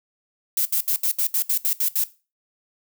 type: noise bursts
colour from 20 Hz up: violet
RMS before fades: -21 dBFS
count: 10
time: 0.57-2.039 s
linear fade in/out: 2 ms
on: 83 ms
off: 71 ms
effects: noise-tail reverb RT60 0.3 s tail -17 dB re dry